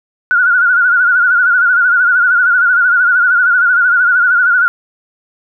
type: tone with vibrato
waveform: sine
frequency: 1447 Hz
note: F#6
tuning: 39 cents flat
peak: -7 dBFS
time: 0.31-4.68 s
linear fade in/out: 0 ms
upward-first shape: sine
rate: 13 Hz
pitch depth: 75 cents each way
effects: none